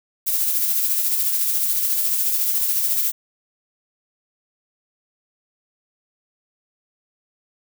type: noise with tremolo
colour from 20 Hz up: violet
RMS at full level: -19 dBFS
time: 0.26-3.12 s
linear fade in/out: 20 ms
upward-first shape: sine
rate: 14 Hz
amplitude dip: 35%
effects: none